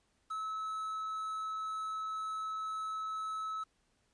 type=tone with quantisation; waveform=triangle; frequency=1297 Hz; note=E6; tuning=28 cents flat; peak=-34 dBFS; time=0.3-3.64 s; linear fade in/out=10 ms; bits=10; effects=pink hiss -75 dBFS RMS until 4.13 s + resampled to 22050 Hz